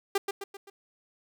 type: tone with echo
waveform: sawtooth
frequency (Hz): 397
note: G4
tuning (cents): +22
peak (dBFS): -19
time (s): 0.15-0.18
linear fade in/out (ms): 5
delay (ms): 130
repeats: 4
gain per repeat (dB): -6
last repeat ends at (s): 0.7
effects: none